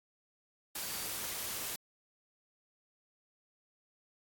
sine tone in noise, 4640 Hz, D8, 22 cents flat, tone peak -49 dBFS, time 0.82-1.06 s, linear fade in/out 5 ms, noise white, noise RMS -39 dBFS, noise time 0.75-1.76 s, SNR -13 dB, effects AAC 64 kbps

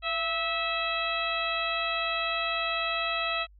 harmonic tone with a mistuned harmonic, 652 Hz, E5, 19 cents flat, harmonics 1 / 2 / 3 / 4 / 5 / 6, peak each -34 / -32 / -37 / -32 / -36 / -36 dBFS, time 0.02-3.47 s, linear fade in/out 50 ms, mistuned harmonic 1, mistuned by +59 cents, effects added 50 Hz sine -52 dBFS peak until 3.59 s

